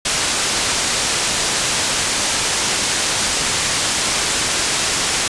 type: low-pass noise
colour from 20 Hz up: white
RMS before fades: -19 dBFS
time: 0.05-5.28 s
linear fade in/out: 5 ms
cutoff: 8600 Hz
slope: 24 dB/octave
effects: resampled to 24000 Hz